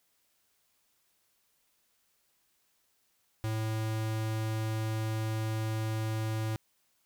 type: tone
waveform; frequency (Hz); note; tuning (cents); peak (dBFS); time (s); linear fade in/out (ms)
square; 110; A2; 0; -31; 3.44-6.56; 0
effects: white hiss -73 dBFS RMS until 7.05 s